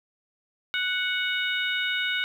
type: harmonic tone with a mistuned harmonic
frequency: 740 Hz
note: F#5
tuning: in tune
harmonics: 2 / 3 / 4 / 5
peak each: -28 / -30 / -31 / -32 dBFS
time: 0.74-2.24 s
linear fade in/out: 0 ms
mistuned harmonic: 4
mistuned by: -16 cents
effects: 9-bit